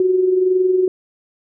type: tone with amplitude modulation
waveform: sine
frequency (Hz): 370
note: F#4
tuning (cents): 0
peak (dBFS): -10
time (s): 0-0.88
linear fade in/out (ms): 2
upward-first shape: sine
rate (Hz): 21.7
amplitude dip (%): 50
effects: none